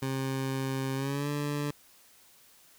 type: tone with pitch glide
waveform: 20% pulse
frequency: 133.7 to 145.8 Hz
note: C3 to D3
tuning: +38 to -12 cents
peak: -25 dBFS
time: 0.02-1.71 s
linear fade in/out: 5 ms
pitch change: +150 cents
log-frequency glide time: 0.95-1.29 s
effects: white hiss -59 dBFS RMS until 2.78 s